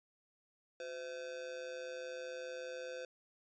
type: tone with amplitude modulation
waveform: square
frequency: 511 Hz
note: C5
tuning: 41 cents flat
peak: -40 dBFS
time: 0.8-3.05 s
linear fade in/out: 2 ms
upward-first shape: sine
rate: 147 Hz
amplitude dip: 70%
effects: resampled to 16000 Hz